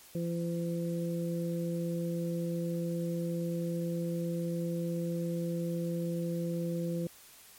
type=harmonic tone; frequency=170 Hz; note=F3; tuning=46 cents flat; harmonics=1 / 2 / 3; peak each=-32 / -38 / -38 dBFS; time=0.15-7.07 s; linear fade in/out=2 ms; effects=white hiss -55 dBFS RMS until 7.58 s + MP3 64 kbps